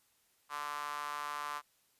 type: tone with high-pass filter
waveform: sawtooth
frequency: 146.83 Hz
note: D3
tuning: in tune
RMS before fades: -40 dBFS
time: 0.49-1.62 s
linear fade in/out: 50 ms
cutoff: 1100 Hz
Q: 4.8
effects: white hiss -72 dBFS RMS until 1.99 s + resampled to 32000 Hz